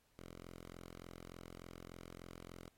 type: tone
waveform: 5% pulse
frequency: 43.41 Hz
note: F1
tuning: 10 cents flat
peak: -40 dBFS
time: 0.19-2.69 s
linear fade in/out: 0 ms
effects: pink hiss -75 dBFS RMS until 2.77 s + AAC 48 kbps